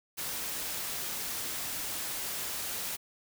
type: noise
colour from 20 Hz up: white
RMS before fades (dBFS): -36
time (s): 0.17-2.97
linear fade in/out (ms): 20
effects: none